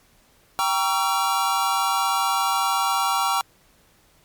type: chord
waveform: square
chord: G diminished seventh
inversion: none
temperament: just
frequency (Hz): 784 / 940.8 / 1128.9 / 1354.7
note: G5 / Bb5 / Db6 / Fb6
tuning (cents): 0 / +16 / +31 / +47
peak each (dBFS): -26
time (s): 0.59-3.41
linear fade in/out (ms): 0
effects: pink hiss -58 dBFS RMS until 4.24 s + MP3 96 kbps